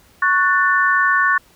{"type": "chord", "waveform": "sine", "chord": "F# minor", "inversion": "second", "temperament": "just", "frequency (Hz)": [1110, 1480, 1776], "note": ["C#6", "F#6", "A6"], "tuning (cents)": [2, 0, 16], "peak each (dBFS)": -17, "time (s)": [0.22, 1.38], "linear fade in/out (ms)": 5, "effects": ["pink hiss -52 dBFS RMS until 1.55 s"]}